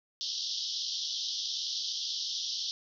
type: band-pass noise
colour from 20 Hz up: white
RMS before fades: -35 dBFS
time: 0.21-2.71 s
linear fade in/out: 0 ms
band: 3100 to 5800 Hz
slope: 96 dB/octave
effects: none

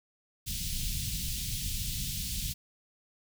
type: band-stop noise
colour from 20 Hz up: pink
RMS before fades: -34 dBFS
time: 0.46-2.54 s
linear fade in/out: 20 ms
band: 170 to 3100 Hz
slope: 24 dB/octave
effects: none

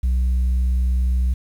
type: tone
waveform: sine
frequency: 62.6 Hz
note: B1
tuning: 24 cents sharp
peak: -13 dBFS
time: 0.03-1.34 s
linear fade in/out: 10 ms
effects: tanh soft clip ceiling -15 dBFS + 8-bit

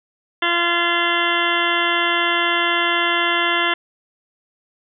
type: harmonic tone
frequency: 344 Hz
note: F4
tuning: 26 cents flat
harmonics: 1 / 2 / 3 / 4 / 5 / 6 / 8 / 9 / 10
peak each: -26 / -27 / -24 / -24 / -23 / -23 / -26 / -26 / -27 dBFS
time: 0.42-3.74 s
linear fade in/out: 5 ms
effects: none

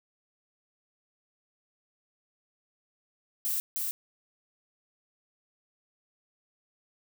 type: noise with echo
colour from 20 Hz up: violet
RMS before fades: -30 dBFS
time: 3.45-3.6 s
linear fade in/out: 0 ms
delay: 310 ms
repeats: 1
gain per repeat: -2 dB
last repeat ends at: 3.91 s
effects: none

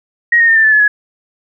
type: tone with pitch steps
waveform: sine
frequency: 1886 / 1850.4 / 1815.5 / 1781.2 / 1747.5 / 1714.5 / 1682.2 Hz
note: A#6 / A#6 / A#6 / A6 / A6 / A6 / G#6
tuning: +20 / -13 / -46 / +21 / -12 / -45 / +22 cents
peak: -6 dBFS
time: 0.32-0.88 s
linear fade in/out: 5 ms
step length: 80 ms
effects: none

